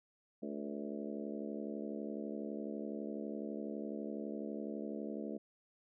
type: harmonic tone with a mistuned harmonic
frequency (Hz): 72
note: D2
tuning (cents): -34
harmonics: 3 / 4 / 5 / 6 / 7 / 8 / 9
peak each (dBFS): -43 / -45 / -47 / -49 / -50 / -51 / -52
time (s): 0.42-5.38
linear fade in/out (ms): 10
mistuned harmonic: 7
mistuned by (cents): -50
effects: none